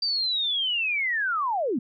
sine linear sweep, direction down, 4699 to 203.7 Hz, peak -23 dBFS, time 0.02-1.79 s, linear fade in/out 5 ms, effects none

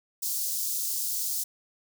white high-pass noise, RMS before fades -30 dBFS, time 0.22-1.44 s, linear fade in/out 10 ms, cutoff 4900 Hz, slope 24 dB/octave, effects none

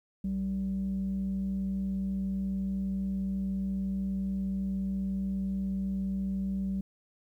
sine tone pair together, 60.82 / 192.8 Hz, B1 / G3, -26 / -28 cents, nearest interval octave + minor sixth, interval 1998 cents, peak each -38 / -28 dBFS, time 0.24-6.81 s, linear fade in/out 5 ms, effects tanh soft clip ceiling -25 dBFS + 11-bit

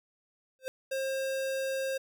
square tone with exponential growth, 523.3 Hz, C5, in tune, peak -30 dBFS, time 0.59-0.68 s, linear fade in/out 0 ms, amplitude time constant 18 ms
square tone, 534 Hz, C5, 35 cents sharp, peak -31 dBFS, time 0.91-1.98 s, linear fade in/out 10 ms
effects none

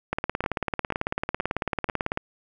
two click trains, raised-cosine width 0.5 ms, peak -10 / -16 dBFS, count 38 / 4, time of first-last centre 0.13-2.174 / 0.44-1.889 s, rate 18.1 / 2.07 Hz, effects none

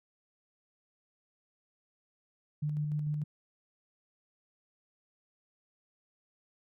sine tone with tremolo, 149.6 Hz, D3, 32 cents sharp, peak -29 dBFS, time 2.62-3.24 s, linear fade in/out 10 ms, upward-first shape square, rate 6.7 Hz, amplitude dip 25%, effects none

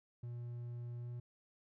triangle tone with pitch glide, 120 to 120.97 Hz, B2 to B2, -49 to -35 cents, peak -40 dBFS, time 0.23-1.2 s, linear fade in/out 5 ms, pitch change +14 cents, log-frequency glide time 0.99-1.09 s, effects none

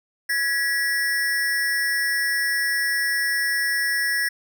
square ring-modulated tone, 1800 Hz, A6, 39 cents sharp, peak -18 dBFS, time 0.29-4.29 s, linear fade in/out 10 ms, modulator 135 Hz, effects none

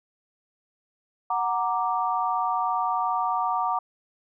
sine chord, Gb augmented, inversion none, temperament equal, 740 / 932.3 / 1174.7 Hz, Gb5 / Bb5 / D6, 0 / 0 / 0 cents, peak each -27 dBFS, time 1.3-3.79 s, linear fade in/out 5 ms, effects none

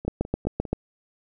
two click trains, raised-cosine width 2 ms, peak -22 / -10 dBFS, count 4 / 6, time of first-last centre 0.05-0.652 / 0.08-0.73 s, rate 4.98 / 7.69 Hz, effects none

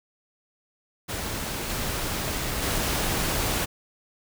pink noise with level steps, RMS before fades -31 / -29 / -26 dBFS, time 1.08-3.66 s, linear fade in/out 20 ms, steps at 1.69 / 2.62 s, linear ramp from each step 5 ms, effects none

